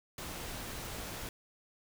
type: noise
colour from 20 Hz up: pink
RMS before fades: -42 dBFS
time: 0.18-1.29 s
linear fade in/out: 2 ms
effects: none